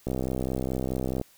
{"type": "click train", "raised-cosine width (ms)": 2, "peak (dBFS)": -16, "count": 75, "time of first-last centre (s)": [0.07, 1.214], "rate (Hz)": 64.7, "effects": ["white hiss -58 dBFS RMS until 1.37 s"]}